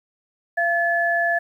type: tone pair together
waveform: sine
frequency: 684 / 1723.6 Hz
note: F5 / A6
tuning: -36 / -36 cents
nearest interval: octave + major third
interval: 1600 cents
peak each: -21 / -20 dBFS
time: 0.57-1.39 s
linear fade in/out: 10 ms
effects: 9-bit